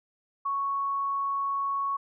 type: tone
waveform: sine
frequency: 1109 Hz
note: C#6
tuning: in tune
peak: -26 dBFS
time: 0.45-1.97 s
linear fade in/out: 10 ms
effects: none